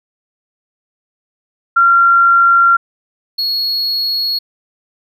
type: tone pair in turn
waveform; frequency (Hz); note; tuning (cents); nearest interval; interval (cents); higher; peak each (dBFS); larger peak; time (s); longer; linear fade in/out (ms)
sine / triangle; 1377 / 4331; F6 / C#8; -25 / -41; octave + minor sixth; 1984; second; -6 / -13; first; 1.76-2.77 / 3.38-4.39; neither; 10
effects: none